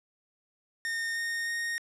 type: tone with pitch steps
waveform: 45% pulse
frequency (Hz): 1832 / 1843.7 / 1855.4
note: A#6 / A#6 / A#6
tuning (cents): -31 / -20 / -9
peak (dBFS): -30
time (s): 0.85-1.78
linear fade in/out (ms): 0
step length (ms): 310
effects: low-pass 11000 Hz 12 dB/octave